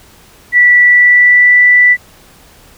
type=tone with pitch glide; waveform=sine; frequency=1958 to 1973.9 Hz; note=B6 to B6; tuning=-15 to -1 cents; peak=-3 dBFS; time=0.52-1.97 s; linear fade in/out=50 ms; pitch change=+14 cents; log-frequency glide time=0.79-1.62 s; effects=pink hiss -42 dBFS RMS until 2.77 s